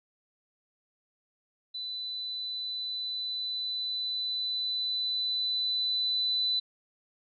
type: tone with level ramp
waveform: sine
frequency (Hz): 3996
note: B7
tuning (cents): +20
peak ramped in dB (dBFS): -34 to -25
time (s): 1.74-6.6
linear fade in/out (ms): 10
effects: none